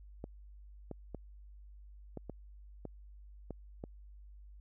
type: clicks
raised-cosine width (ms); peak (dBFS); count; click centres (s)
2; -28; 8; 0.241 / 0.913 / 1.147 / 2.173 / 2.297 / 2.853 / 3.507 / 3.839
effects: added 50 Hz sine -51 dBFS peak until 4.6 s